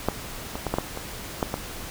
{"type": "clicks", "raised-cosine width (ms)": 1, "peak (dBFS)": [-7, -16, -12, -9, -8, -18, -8, -12], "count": 8, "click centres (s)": [0.086, 0.555, 0.667, 0.74, 0.785, 0.974, 1.428, 1.541], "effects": ["pink hiss -37 dBFS RMS until 1.9 s"]}